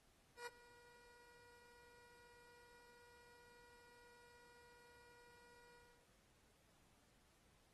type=tone with ADSR envelope; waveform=15% pulse; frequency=480.6 Hz; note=B4; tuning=47 cents flat; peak=-40 dBFS; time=0.36-6.08 s; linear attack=110 ms; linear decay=9 ms; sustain=-20 dB; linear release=320 ms; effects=pink hiss -75 dBFS RMS until 7.73 s + AAC 32 kbps